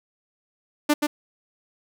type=tone with echo; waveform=sawtooth; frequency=296.5 Hz; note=D4; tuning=17 cents sharp; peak=-12 dBFS; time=0.89-0.94 s; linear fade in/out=10 ms; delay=130 ms; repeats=1; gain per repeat=-4 dB; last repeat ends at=1.07 s; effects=none